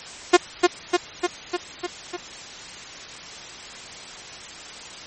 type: tone with echo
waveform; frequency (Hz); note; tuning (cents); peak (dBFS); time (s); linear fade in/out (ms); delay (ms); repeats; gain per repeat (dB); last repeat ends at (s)
sawtooth; 355; F4; +28; -5; 0.33-0.37; 10; 300; 6; -3; 2.17
effects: white hiss -38 dBFS RMS until 5.06 s + MP3 32 kbps